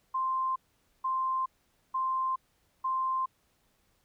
sine tone bursts, 1046.5 Hz, C6, in tune, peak -27 dBFS, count 4, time 0.14-3.26 s, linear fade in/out 10 ms, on 420 ms, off 480 ms, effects pink hiss -71 dBFS RMS until 4.04 s

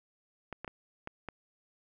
clicks, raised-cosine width 0.5 ms, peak -24 dBFS, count 5, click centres 0.527 / 0.646 / 0.678 / 1.074 / 1.287 s, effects none

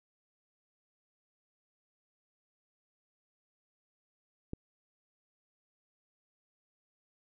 click, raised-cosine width 3 ms, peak -24 dBFS, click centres 4.534 s, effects none

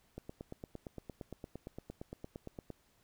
click train, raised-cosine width 2 ms, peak -30 dBFS, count 23, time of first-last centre 0.18-2.703 s, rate 8.72 Hz, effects pink hiss -71 dBFS RMS until 3.03 s

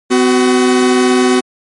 45% pulse tone pair together, 253.8 / 373.5 Hz, B3 / F#4, +47 / +16 cents, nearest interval perfect fifth, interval 669 cents, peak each -11 dBFS, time 0.1-1.41 s, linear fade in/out 20 ms, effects MP3 48 kbps

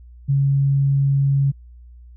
sine tone, 138.59 Hz, C#3, in tune, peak -14 dBFS, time 0.28-1.52 s, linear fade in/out 20 ms, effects added 60 Hz sine -40 dBFS peak until 2.16 s

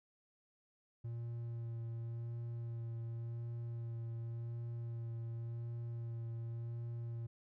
triangle tone with vibrato, 116.54 Hz, A#2, in tune, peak -38 dBFS, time 1.04-7.27 s, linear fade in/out 10 ms, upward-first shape sine, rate 0.9 Hz, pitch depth 16 cents each way, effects none

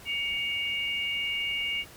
sine tone pair together, 2242 / 2825 Hz, C#7 / F7, +19 / +19 cents, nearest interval major third, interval 400 cents, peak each -30 / -30 dBFS, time 0.05-1.85 s, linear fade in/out 50 ms, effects pink hiss -49 dBFS RMS until 1.96 s + MP3 96 kbps

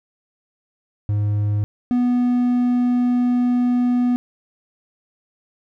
triangle tone pair in turn, 103.83 / 245.7 Hz, G#2 / B3, 0 / -9 cents, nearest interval octave + minor third, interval 1491 cents, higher second, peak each -15 / -13 dBFS, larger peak second, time 1.09-1.64 / 1.91-4.16 s, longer second, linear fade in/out 0 ms, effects none

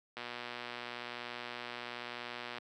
click train, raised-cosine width 0.3 ms, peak -25 dBFS, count 293, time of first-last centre 0.17-2.583 s, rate 121 Hz, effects high-pass 200 Hz 12 dB/octave

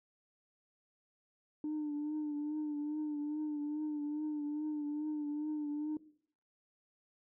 sine tone with vibrato, 299.3 Hz, D4, 33 cents sharp, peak -33 dBFS, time 1.64-5.97 s, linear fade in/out 2 ms, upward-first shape triangle, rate 2.4 Hz, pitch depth 49 cents each way, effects noise-tail reverb RT60 0.6 s tail -18 dB re dry + tanh soft clip ceiling -32 dBFS

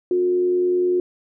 sine tone with frequency modulation, 360 Hz, F#4, 47 cents flat, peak -16 dBFS, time 0.11-1 s, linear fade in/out 2 ms, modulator 89.8 Hz, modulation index 0.25, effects none

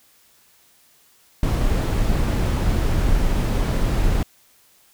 brown noise, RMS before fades -19 dBFS, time 1.43-4.23 s, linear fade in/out 2 ms, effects white hiss -56 dBFS RMS until 4.93 s

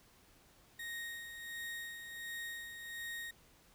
35% pulse tone with tremolo, 1864.7 Hz, A#6, in tune, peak -39 dBFS, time 0.79-3.31 s, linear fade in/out 5 ms, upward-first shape sine, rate 1.4 Hz, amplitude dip 50%, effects pink hiss -65 dBFS RMS until 3.74 s

